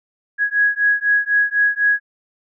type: beating tone pair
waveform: sine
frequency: 1661.2 / 1665.2 Hz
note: G#6 / G#6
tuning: 0 / +4 cents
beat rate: 4 Hz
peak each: -17 dBFS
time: 0.38-2 s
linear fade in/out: 50 ms
effects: none